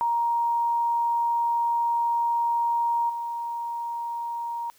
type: tone with level steps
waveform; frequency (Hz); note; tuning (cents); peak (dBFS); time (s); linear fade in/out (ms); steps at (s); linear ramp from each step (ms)
sine; 938; A#5; +11; -21 / -28; 0.01-4.7; 0; 3.09; 10
effects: white hiss -59 dBFS RMS until 4.78 s